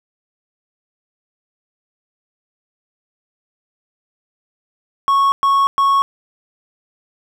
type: tone bursts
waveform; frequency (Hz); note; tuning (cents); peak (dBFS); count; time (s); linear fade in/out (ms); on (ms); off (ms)
triangle; 1104; C#6; -7; -9; 3; 5.08-6.02; 0; 240; 110
effects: none